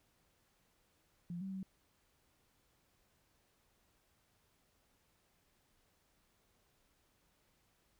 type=tone with pitch steps; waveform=sine; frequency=173.5 / 192.4 / 190.5 Hz; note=F3 / G3 / G3; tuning=-11 / -32 / -49 cents; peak=-40 dBFS; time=1.3-1.63 s; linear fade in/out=2 ms; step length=110 ms; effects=pink hiss -75 dBFS RMS until 7.99 s